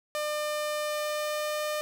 sawtooth tone with pitch glide, 600 to 604.2 Hz, D5 to D5, +37 to +49 cents, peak -25 dBFS, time 0.15-1.81 s, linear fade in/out 0 ms, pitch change +12 cents, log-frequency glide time 0.82-1.62 s, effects none

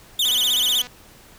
40% pulse tone with vibrato, 3322 Hz, G#7, in tune, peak -16 dBFS, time 0.19-0.82 s, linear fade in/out 5 ms, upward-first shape sine, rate 16 Hz, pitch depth 200 cents each way
click train, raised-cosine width 0.2 ms, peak -21 dBFS, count 154, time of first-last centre 0.25-0.869 s, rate 247 Hz
effects pink hiss -48 dBFS RMS until 1.38 s

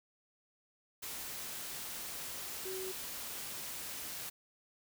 sine tone in noise, 376.5 Hz, F#4, 30 cents sharp, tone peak -40 dBFS, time 2.65-2.92 s, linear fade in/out 10 ms, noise white, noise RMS -43 dBFS, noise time 1.02-4.3 s, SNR 0 dB, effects none

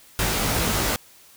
pink noise with comb filter, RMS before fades -23 dBFS, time 0.19-0.96 s, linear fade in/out 0 ms, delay 18 ms, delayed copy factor +1, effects white hiss -51 dBFS RMS until 1.36 s

